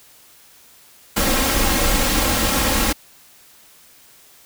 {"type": "noise with comb filter", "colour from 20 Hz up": "pink", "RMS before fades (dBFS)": -18, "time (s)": [1.16, 2.93], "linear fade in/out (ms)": 10, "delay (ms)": 3.7, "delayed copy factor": 0.65, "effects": ["white hiss -49 dBFS RMS until 4.45 s"]}